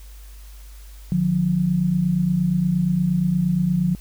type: tone pair together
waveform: sine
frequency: 150.77 / 179.3 Hz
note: D3 / F3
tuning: +46 / +46 cents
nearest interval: minor third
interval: 300 cents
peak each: -23 / -18 dBFS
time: 1.12-3.95 s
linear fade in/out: 0 ms
effects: added 50 Hz sine -38 dBFS peak until 4 s + white hiss -51 dBFS RMS until 4 s